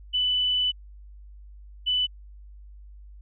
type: tone pair in turn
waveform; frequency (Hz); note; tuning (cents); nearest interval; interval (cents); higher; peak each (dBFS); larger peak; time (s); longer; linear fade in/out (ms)
sine; 2990 / 2990; F#7 / F#7; +17 / +17; unison; 0; neither; -21; neither; 0.13-0.72 / 1.86-2.07; first; 20
effects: added 50 Hz sine -43 dBFS peak until 3.21 s